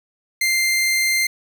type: tone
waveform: sawtooth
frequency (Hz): 2093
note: C7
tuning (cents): 0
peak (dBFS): -13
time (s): 0.41-1.27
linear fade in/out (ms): 5
effects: 9-bit